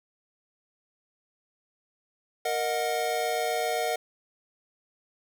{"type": "chord", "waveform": "square", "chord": "D# minor", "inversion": "second", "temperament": "equal with one note detuned", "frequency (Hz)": [466.2, 622.3, 729.8], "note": ["A#4", "D#5", "F#5"], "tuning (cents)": [0, 0, -24], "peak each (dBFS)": [-32, -32, -30], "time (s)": [2.45, 3.96], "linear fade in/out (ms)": 5, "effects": []}